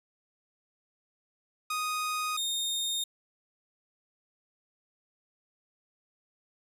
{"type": "tone pair in turn", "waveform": "sawtooth", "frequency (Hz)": [1244.5, 3678], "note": ["D#6", "A#7"], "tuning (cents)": [0, -24], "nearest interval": "octave + perfect fifth", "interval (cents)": 1876, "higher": "second", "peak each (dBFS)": -26, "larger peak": "neither", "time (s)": [[1.7, 2.37], [2.37, 3.04]], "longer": "neither", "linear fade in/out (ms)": 5, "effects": ["resampled to 32000 Hz"]}